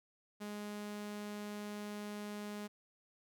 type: tone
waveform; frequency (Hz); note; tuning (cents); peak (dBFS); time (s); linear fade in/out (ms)
sawtooth; 207.7; G#3; 0; -38; 0.4-2.68; 20
effects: none